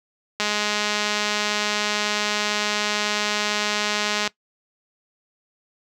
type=click train; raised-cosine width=0.2 ms; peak=-6 dBFS; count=811; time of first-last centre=0.4-4.276 s; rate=209 Hz; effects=noise-tail reverb RT60 0.1 s tail -19 dB re dry + high-pass 100 Hz 12 dB/octave